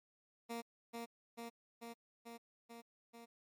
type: tone with echo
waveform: 15% pulse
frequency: 233.1 Hz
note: A#3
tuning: in tune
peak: -35 dBFS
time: 0.49-0.62 s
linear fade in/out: 20 ms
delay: 440 ms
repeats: 6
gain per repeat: -2 dB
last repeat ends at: 3.26 s
effects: MP3 96 kbps